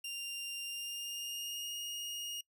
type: tone with pitch glide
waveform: sawtooth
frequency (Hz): 2790 to 2859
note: F7 to F7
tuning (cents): -2 to +40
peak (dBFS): -36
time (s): 0.04-2.41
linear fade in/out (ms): 5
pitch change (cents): +42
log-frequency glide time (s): 0.64-1.75
effects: noise-tail reverb RT60 0.1 s tail -23 dB re dry